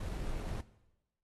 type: noise with sample-and-hold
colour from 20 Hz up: brown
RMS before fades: -38 dBFS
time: 0-0.61 s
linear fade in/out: 5 ms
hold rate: 4900 Hz
effects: noise-tail reverb RT60 1.0 s tail -18 dB re dry + AAC 32 kbps